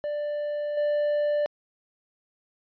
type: tone with level steps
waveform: triangle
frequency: 590 Hz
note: D5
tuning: 8 cents sharp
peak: -25 / -20 dBFS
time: 0.04-1.46 s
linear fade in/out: 0 ms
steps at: 0.77 s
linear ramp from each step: 5 ms
effects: resampled to 11025 Hz